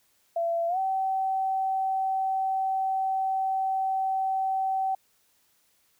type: tone with pitch glide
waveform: sine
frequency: 675 to 766.5 Hz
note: E5 to G5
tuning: +41 to -39 cents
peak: -24 dBFS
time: 0.36-4.95 s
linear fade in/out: 5 ms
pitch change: +220 cents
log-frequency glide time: 0.68-0.78 s
effects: white hiss -67 dBFS RMS until 5.99 s